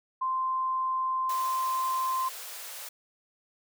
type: tone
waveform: sine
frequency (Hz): 1042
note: C6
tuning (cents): -7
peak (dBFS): -26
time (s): 0.21-2.29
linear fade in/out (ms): 10
type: high-pass noise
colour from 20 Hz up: white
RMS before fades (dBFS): -41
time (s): 1.29-2.89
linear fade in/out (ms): 5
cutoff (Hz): 440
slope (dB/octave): 96
effects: none